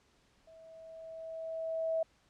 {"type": "tone with level ramp", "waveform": "sine", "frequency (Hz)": 649, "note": "E5", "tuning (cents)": -27, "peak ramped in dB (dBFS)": [-54, -28], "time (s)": [0.47, 2.03], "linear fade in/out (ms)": 5, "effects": ["pink hiss -69 dBFS RMS until 2.29 s", "low-pass 7000 Hz 12 dB/octave"]}